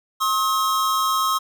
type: tone pair together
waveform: square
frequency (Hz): 1074 / 1277.2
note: C6 / D#6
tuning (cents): +45 / +45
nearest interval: minor third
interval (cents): 300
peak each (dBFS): -22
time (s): 0.2-1.39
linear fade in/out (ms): 20
effects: none